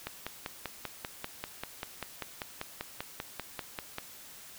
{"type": "click train", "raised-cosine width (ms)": 0.3, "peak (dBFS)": -19, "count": 21, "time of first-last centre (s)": [0.07, 3.984], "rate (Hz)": 5.11, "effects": ["white hiss -50 dBFS RMS until 4.58 s"]}